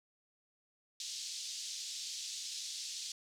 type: band-pass noise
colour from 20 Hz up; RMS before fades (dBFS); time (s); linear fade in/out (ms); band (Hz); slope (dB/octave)
pink; -43; 1-3.12; 2; 3800 to 7100; 24
effects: none